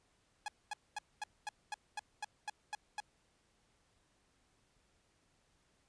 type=tone bursts; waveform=sawtooth; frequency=837 Hz; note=G#5; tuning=13 cents sharp; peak=-34 dBFS; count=11; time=0.46-3.002 s; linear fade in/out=2 ms; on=22 ms; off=230 ms; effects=pink hiss -74 dBFS RMS until 5.88 s + resampled to 22050 Hz